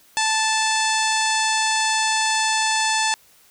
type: harmonic tone with a mistuned harmonic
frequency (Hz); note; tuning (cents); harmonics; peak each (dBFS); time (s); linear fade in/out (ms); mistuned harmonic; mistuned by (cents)
878; A5; -4; 1 / 2 / 3 / 4 / 5 / 6 / 7 / 8 / 9 / 10; -22 / -25 / -27 / -28 / -29 / -30 / -30 / -31 / -32 / -32; 0.17-3.14; 0; 6; -29
effects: white hiss -54 dBFS RMS until 3.5 s